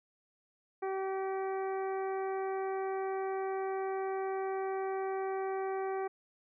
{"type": "harmonic tone", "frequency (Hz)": 384.2, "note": "G4", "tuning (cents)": -35, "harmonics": [1, 2, 3, 4, 5, 6], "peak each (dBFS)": [-34, -38, -45, -50, -51, -54], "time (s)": [0.82, 6.08], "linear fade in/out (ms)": 10, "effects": []}